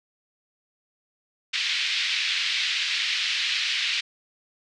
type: band-pass noise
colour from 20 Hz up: pink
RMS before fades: -26 dBFS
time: 1.53-4.01 s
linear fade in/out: 10 ms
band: 2200 to 4400 Hz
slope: 24 dB/octave
effects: resampled to 22050 Hz